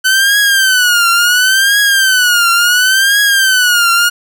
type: tone with vibrato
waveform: sawtooth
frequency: 1510 Hz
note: F#6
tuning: 35 cents sharp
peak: -4 dBFS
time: 0.04-4.1 s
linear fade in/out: 20 ms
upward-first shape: triangle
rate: 0.71 Hz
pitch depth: 170 cents each way
effects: none